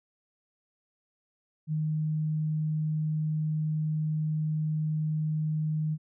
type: tone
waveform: sine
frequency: 154.8 Hz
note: D#3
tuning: 9 cents flat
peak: -26 dBFS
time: 1.67-5.98 s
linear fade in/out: 50 ms
effects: none